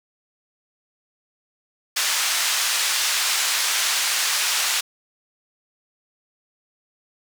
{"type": "band-pass noise", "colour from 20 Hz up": "white", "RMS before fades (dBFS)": -22, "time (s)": [1.96, 4.81], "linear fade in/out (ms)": 10, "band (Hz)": [1100, 7100], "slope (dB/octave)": 12, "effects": []}